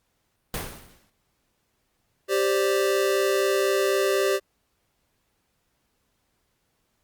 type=noise with exponential decay; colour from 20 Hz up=pink; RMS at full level=-27 dBFS; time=0.54-1.1 s; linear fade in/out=1 ms; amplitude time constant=120 ms
type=chord; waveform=square; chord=G suspended fourth; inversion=none; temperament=equal; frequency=392 / 523.3 / 587.3 Hz; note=G4 / C5 / D5; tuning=0 / 0 / 0 cents; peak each=-23 / -28 / -28 dBFS; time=2.28-4.4 s; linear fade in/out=50 ms
effects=pink hiss -72 dBFS RMS until 7.03 s + Opus 48 kbps